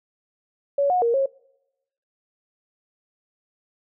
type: tone with pitch steps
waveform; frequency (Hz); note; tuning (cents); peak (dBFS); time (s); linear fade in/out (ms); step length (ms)
sine; 563 / 726 / 467.7 / 543; C#5 / F#5 / A#4 / C#5; +27 / -33 / +6 / -36; -17; 0.78-1.26; 5; 120
effects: noise-tail reverb RT60 0.9 s tail -26 dB re dry